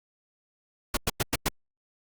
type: noise bursts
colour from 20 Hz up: pink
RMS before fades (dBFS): -25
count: 5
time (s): 0.94-1.486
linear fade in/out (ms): 5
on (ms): 30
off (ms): 99
effects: Opus 48 kbps